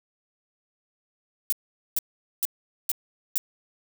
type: noise bursts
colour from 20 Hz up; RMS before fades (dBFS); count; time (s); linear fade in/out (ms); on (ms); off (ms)
violet; -24; 5; 1.5-3.38; 0; 24; 440
effects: none